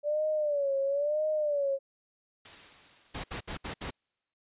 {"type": "tone with vibrato", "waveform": "sine", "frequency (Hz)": 581, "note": "D5", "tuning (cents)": -19, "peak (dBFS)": -26, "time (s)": [0.03, 1.79], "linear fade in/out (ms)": 50, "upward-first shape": "sine", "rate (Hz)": 1, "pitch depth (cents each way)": 110}
{"type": "noise with exponential decay", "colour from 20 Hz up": "white", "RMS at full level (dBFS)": -46, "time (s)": [2.45, 4.34], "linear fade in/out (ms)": 5, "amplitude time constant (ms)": 410}
{"type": "noise bursts", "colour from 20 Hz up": "pink", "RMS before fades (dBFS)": -37, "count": 5, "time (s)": [3.14, 3.908], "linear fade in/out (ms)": 10, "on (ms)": 100, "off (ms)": 67}
{"effects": ["resampled to 8000 Hz"]}